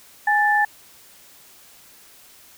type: tone pair together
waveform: sine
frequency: 830.6 / 1761 Hz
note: G#5 / A6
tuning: 0 / +1 cents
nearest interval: octave + minor second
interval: 1301 cents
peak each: -18 dBFS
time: 0.27-0.65 s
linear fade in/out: 5 ms
effects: white hiss -49 dBFS RMS until 2.57 s